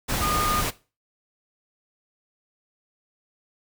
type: tone in noise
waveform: sine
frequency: 1222 Hz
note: D#6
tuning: 32 cents flat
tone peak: -24 dBFS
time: 0.21-0.62 s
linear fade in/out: 20 ms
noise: pink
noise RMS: -26 dBFS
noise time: 0.08-0.71 s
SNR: -1 dB
effects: noise-tail reverb RT60 0.3 s tail -17 dB re dry